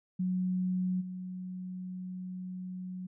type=tone with level steps; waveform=sine; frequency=183.6 Hz; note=F#3; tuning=13 cents flat; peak=-28 / -37 dBFS; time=0.19-3.07 s; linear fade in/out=10 ms; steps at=1 s; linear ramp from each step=20 ms; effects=none